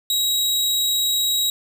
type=tone; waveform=sawtooth; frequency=3832 Hz; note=A#7; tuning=47 cents sharp; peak=-15 dBFS; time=0.1-1.5 s; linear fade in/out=2 ms; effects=none